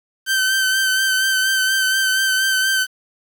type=tone with vibrato; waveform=sawtooth; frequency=1543 Hz; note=G6; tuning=28 cents flat; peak=-12 dBFS; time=0.26-2.87 s; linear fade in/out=50 ms; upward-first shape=sine; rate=4.2 Hz; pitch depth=25 cents each way; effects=7-bit